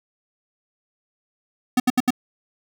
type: tone bursts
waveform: square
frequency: 250 Hz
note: B3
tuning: 21 cents sharp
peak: -15 dBFS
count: 4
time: 1.77-2.106 s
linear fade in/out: 5 ms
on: 30 ms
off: 72 ms
effects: none